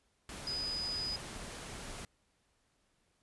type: tone in noise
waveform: sine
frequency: 4978 Hz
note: D#8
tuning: in tune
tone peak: -35 dBFS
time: 0.47-1.16 s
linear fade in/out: 2 ms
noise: pink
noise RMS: -45 dBFS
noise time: 0.29-2.05 s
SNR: +7 dB
effects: pink hiss -75 dBFS RMS until 3.22 s + resampled to 24000 Hz